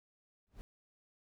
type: noise with exponential growth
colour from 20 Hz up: brown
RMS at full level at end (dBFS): -45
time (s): 0.47-0.61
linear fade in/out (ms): 0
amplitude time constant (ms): 30
effects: none